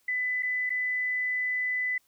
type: tone with dropouts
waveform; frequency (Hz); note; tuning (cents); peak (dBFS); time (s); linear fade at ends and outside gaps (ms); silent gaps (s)
sine; 2000; B6; +21; -26; 0.08-1.98; 5; 0.425-0.43 / 0.695-0.702
effects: white hiss -68 dBFS RMS until 2.07 s